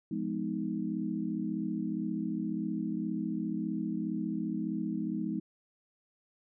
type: chord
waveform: sine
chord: F half-diminished seventh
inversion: none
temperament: just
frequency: 174.61 / 209.5 / 251.4 / 314.3 Hz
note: F3 / Ab3 / Cb4 / Eb4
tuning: 0 / +15 / +31 / +18 cents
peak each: -38 / -35 / -38 / -36 dBFS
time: 0.11-5.4 s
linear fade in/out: 5 ms
effects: none